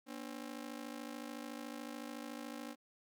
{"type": "ring-modulated tone", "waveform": "sawtooth", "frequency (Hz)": 266.4, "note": "C4", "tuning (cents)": 31, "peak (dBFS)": -37, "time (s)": [0.06, 2.76], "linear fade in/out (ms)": 50, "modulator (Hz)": 26.9, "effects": []}